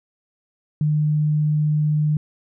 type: tone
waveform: sine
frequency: 151.3 Hz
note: D#3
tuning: 48 cents flat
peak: -16 dBFS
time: 0.81-2.17 s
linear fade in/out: 2 ms
effects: none